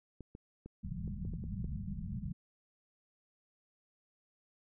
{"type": "clicks", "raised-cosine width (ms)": 3, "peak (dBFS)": -34, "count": 8, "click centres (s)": [0.207, 0.351, 0.66, 1.078, 1.251, 1.337, 1.439, 1.644]}
{"type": "low-pass noise", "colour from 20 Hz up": "white", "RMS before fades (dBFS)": -40, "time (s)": [0.83, 2.33], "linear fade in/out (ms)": 10, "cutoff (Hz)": 210, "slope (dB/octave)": 96}
{"effects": []}